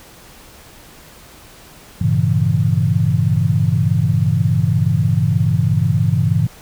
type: chord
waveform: sine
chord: G diminished seventh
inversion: none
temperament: equal with one note detuned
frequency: 99.83 / 116.54 / 138.59 / 164.81 Hz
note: G2 / Bb2 / Db3 / Fb3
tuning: +32 / 0 / 0 / 0 cents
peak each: -18 dBFS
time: 2.01-6.47 s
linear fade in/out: 5 ms
effects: pink hiss -42 dBFS RMS until 6.61 s